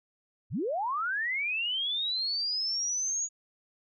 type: linear sweep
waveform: sine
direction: up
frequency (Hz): 68.5 to 6780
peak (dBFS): -28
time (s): 0.5-3.29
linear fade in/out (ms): 50
effects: none